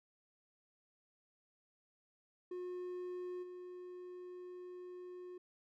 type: tone with level steps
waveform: triangle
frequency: 360.6 Hz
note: F#4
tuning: 45 cents flat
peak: -39 / -45 dBFS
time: 2.51-5.38 s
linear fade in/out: 5 ms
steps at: 3.42 s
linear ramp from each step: 20 ms
effects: none